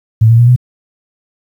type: tone with pitch steps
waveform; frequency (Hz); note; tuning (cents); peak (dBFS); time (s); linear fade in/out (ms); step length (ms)
sine; 111.2 / 115.39 / 119.73 / 124.24; A2 / A#2 / A#2 / B2; +19 / -17 / +47 / +11; -3; 0.21-0.562; 10; 88
effects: 7-bit